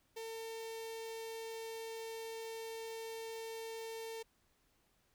sawtooth tone with notch filter, 451.1 Hz, A4, 43 cents sharp, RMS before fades -45 dBFS, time 0.16-4.23 s, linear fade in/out 10 ms, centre 1300 Hz, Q 1.5, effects pink hiss -75 dBFS RMS until 5.14 s

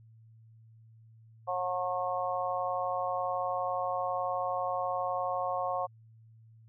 harmonic tone, 181.2 Hz, F#3, 36 cents flat, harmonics 3 / 4 / 5 / 6, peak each -35 / -33 / -39 / -35 dBFS, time 1.47-5.87 s, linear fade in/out 20 ms, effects added 112 Hz sine -54 dBFS peak until 6.68 s

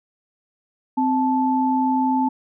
sine tone pair together, 259.8 / 874 Hz, C4 / A5, -12 / -12 cents, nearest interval octave + major sixth, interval 2100 cents, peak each -19 / -20 dBFS, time 0.97-2.29 s, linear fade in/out 10 ms, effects none

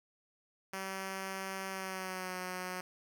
5% pulse tone with pitch glide, 191.8 to 183.03 Hz, G3 to F#3, -37 to -19 cents, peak -27 dBFS, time 0.73-2.81 s, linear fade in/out 5 ms, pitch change -82 cents, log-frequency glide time 1.7-2.37 s, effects none

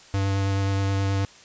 square tone with vibrato, 98 Hz, G2, in tune, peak -22 dBFS, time 0.14-1.25 s, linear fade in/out 0 ms, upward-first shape sine, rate 9.4 Hz, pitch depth 11 cents each way, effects white hiss -49 dBFS RMS until 1.44 s + resampled to 16000 Hz

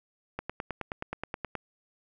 click train, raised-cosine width 0.5 ms, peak -18 dBFS, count 12, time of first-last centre 0.39-1.553 s, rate 9.46 Hz, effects none

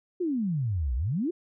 sine exponential two-way sweep, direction down then up, 376.7 to 57 to 376.7 Hz, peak -25 dBFS, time 0.2-1.31 s, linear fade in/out 10 ms, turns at 0.95 s, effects none

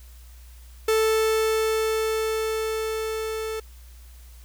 45% pulse tone with level ramp, 440 Hz, A4, in tune, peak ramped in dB -18 to -28 dBFS, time 0.88-3.6 s, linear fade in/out 5 ms, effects added 60 Hz sine -43 dBFS peak until 4.44 s + white hiss -55 dBFS RMS until 4.44 s

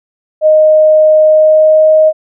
sine tone with pitch glide, 620 to 625 Hz, D#5 to D#5, -6 to +8 cents, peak -3 dBFS, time 0.41-2.13 s, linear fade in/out 50 ms, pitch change +14 cents, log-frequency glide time 1.25-1.93 s, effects none

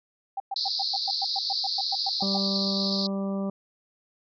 sine tone bursts, 784 Hz, G5, in tune, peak -27 dBFS, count 15, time 0.37-2.375 s, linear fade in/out 5 ms, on 31 ms, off 110 ms
pink band-pass noise, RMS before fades -29 dBFS, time 0.56-3.07 s, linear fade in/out 2 ms, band 4000 to 5000 Hz, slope 96 dB/octave
harmonic tone, 196 Hz, G3, in tune, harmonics 1 / 2 / 3 / 4 / 5 / 6, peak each -27 / -37 / -35 / -46 / -46 / -44 dBFS, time 2.22-3.5 s, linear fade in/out 5 ms
effects none

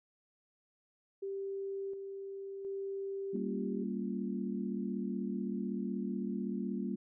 sine tone with tremolo, 392 Hz, G4, in tune, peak -36 dBFS, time 1.22-3.84 s, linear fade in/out 10 ms, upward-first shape square, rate 0.7 Hz, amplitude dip 40%
sine chord, G half-diminished seventh, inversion none, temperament equal with one note detuned, 196 / 232 / 277.2 / 349.2 Hz, G3 / Bb3 / Db4 / F4, 0 / -8 / 0 / 0 cents, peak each -37 / -38 / -43 / -43 dBFS, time 3.33-6.96 s, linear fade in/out 10 ms
effects none

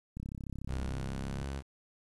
click train, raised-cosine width 5 ms, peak -28 dBFS, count 43, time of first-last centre 0.17-1.42 s, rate 33.6 Hz
sawtooth tone with pitch glide, 65.41 to 68.42 Hz, C2 to C#2, 0 to -22 cents, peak -32 dBFS, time 0.67-1.63 s, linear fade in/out 50 ms, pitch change +78 cents, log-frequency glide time 0.87-1.44 s
effects resampled to 24000 Hz + 10-bit

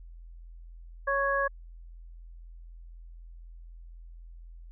harmonic tone, 554.4 Hz, C#5, in tune, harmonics 1 / 2 / 3, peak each -29 / -29 / -29 dBFS, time 1.07-1.48 s, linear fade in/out 10 ms, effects added 42 Hz sine -44 dBFS peak until 4.71 s

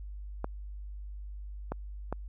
clicks, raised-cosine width 1 ms, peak -19 dBFS, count 3, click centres 0.444 / 1.72 / 2.126 s, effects added 50 Hz sine -39 dBFS peak until 2.28 s

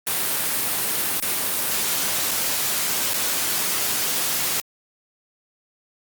white noise with dropouts, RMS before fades -23 dBFS, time 0.07-4.6 s, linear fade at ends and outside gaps 0 ms, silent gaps 1.2-1.224 / 2.311-2.315 / 3.134-3.142 s, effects high-pass 100 Hz 12 dB/octave + Opus 32 kbps

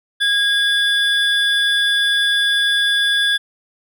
triangle tone pair together, 1638 / 3449 Hz, G#6 / A7, -24 / -35 cents, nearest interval octave + minor second, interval 1289 cents, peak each -15 dBFS, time 0.2-3.38 s, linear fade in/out 20 ms, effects none

